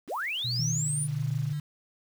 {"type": "linear sweep", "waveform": "sine", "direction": "up", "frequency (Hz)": [138.59, 9900], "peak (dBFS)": -29, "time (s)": [0.07, 1.08], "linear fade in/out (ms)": 50}
{"type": "tone with tremolo", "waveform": "sine", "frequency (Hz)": 121.8, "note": "B2", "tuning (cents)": -24, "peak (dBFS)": -29, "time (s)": [0.44, 1.53], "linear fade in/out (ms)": 10, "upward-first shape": "sine", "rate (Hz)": 1.4, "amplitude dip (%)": 65}
{"type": "tone with pitch glide", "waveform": "sine", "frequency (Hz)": [157.6, 147.9], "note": ["D#3", "D3"], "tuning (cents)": [23, 13], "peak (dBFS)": -29, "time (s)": [0.59, 1.6], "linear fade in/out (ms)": 5, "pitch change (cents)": -110, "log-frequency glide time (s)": [0.7, 0.91]}
{"effects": ["8-bit"]}